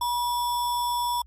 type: tone with sample-and-hold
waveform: sine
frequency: 968 Hz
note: B5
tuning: 35 cents flat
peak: -23 dBFS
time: 0.01-1.22 s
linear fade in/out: 5 ms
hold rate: 4410 Hz
effects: added 60 Hz sine -48 dBFS peak until 1.26 s + MP3 64 kbps